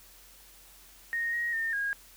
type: tone with pitch steps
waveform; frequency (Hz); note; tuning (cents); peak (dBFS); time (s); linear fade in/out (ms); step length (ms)
sine; 1858 / 1885 / 1818 / 1634; A#6 / A#6 / A#6 / G#6; -6 / +19 / -44 / -29; -28; 1.13-1.93; 0; 200
effects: added 44 Hz sine -60 dBFS peak until 2.16 s + white hiss -55 dBFS RMS until 2.16 s